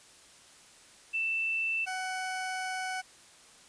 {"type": "tone pair in turn", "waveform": ["sine", "20% pulse"], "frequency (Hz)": [2663, 747.3], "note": ["E7", "F#5"], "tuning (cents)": [17, 17], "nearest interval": "octave + minor seventh", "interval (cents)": 2200, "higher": "first", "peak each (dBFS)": -28, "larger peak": "neither", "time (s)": [[1.13, 1.86], [1.86, 3.02]], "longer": "second", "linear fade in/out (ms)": 20, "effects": ["white hiss -56 dBFS RMS until 3.68 s", "resampled to 22050 Hz"]}